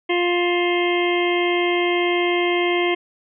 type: harmonic tone with a mistuned harmonic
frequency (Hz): 351.2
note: F4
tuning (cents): +10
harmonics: 1 / 2 / 3 / 5 / 6 / 7 / 8 / 9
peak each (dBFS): -19 / -26 / -29 / -35 / -24 / -33 / -34 / -30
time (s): 0.09-2.95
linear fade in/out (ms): 10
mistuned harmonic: 7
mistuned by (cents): +78
effects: none